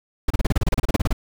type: noise bursts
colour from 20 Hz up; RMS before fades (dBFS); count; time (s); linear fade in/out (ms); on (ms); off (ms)
brown; -17; 16; 0.28-1.129; 5; 24; 31
effects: none